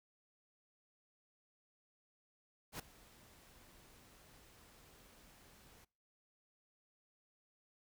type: noise with ADSR envelope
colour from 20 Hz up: pink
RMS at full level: -43 dBFS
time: 2.72-5.85 s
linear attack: 74 ms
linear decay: 6 ms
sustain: -20 dB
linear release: 10 ms
effects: noise-tail reverb RT60 0.5 s tail -26 dB re dry